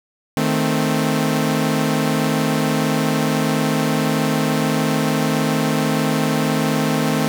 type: chord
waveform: sawtooth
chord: A diminished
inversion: second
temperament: equal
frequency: 155.56 / 220 / 261.6 Hz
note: Eb3 / A3 / C4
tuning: 0 / 0 / 0 cents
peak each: -17 dBFS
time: 0.37-7.28 s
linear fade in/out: 0 ms
effects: none